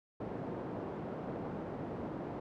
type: band-pass noise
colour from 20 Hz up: pink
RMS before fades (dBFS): -41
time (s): 0.2-2.4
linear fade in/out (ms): 5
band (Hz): 160 to 690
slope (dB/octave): 12
effects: none